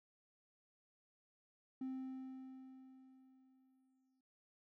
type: tone with exponential decay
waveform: triangle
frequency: 261.6 Hz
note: C4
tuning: in tune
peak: -37 dBFS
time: 1.81-4.21 s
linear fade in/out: 5 ms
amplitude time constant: 520 ms
effects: noise-tail reverb RT60 0.3 s tail -19 dB re dry + tanh soft clip ceiling -35 dBFS